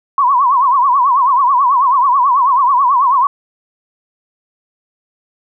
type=tone with vibrato; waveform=sine; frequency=1046.5 Hz; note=C6; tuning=in tune; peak=-8 dBFS; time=0.18-3.27 s; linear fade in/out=2 ms; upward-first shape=triangle; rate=9.2 Hz; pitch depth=180 cents each way; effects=none